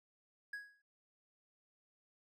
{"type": "tone with exponential decay", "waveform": "triangle", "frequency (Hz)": 1661.2, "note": "G#6", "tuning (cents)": 0, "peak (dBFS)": -37, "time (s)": [0.53, 0.82], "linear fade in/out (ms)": 5, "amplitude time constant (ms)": 63, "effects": []}